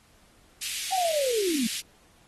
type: high-pass noise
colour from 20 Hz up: pink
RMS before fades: -33 dBFS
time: 0.61-1.81 s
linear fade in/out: 10 ms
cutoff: 2400 Hz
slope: 24 dB/octave
type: linear sweep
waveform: sine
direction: down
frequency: 784 to 211 Hz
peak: -24 dBFS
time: 0.92-1.67 s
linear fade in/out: 5 ms
effects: pink hiss -60 dBFS RMS until 2.27 s + AAC 32 kbps